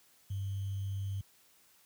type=tone with sample-and-hold; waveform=sine; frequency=98 Hz; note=G2; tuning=in tune; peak=-33 dBFS; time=0.3-1.21 s; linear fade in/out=5 ms; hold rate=3150 Hz; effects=white hiss -65 dBFS RMS until 1.85 s + high-pass 60 Hz 12 dB/octave